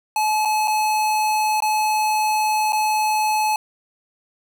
square tone with dropouts, 858 Hz, A5, 44 cents flat, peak -18 dBFS, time 0.16-3.56 s, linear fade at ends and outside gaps 2 ms, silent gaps 0.451-0.455 / 0.675-0.679 / 1.604-1.622 / 2.723-2.73 s, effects none

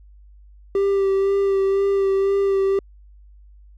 triangle tone with vibrato, 392.4 Hz, G4, 2 cents sharp, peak -14 dBFS, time 0.75-2.79 s, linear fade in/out 2 ms, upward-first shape sine, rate 2 Hz, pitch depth 19 cents each way, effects added 50 Hz sine -44 dBFS peak until 3.77 s

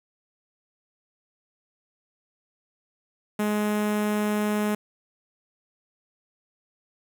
sawtooth tone with notch filter, 209.9 Hz, G#3, 19 cents sharp, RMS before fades -25 dBFS, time 3.39-4.75 s, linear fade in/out 5 ms, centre 4700 Hz, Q 0.94, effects 8-bit

